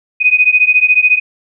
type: beating tone pair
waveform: sine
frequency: 2489 / 2503 Hz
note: D#7 / D#7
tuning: 0 / +10 cents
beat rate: 14 Hz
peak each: -10 dBFS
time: 0.2-1.2 s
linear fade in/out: 20 ms
effects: none